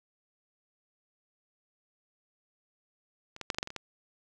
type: clicks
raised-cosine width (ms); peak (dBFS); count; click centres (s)
0.2; -28 / -20 / -11 / -28 / -12 / -14 / -23 / -25 / -19; 9; 3.364 / 3.413 / 3.502 / 3.546 / 3.585 / 3.629 / 3.674 / 3.704 / 3.763
effects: none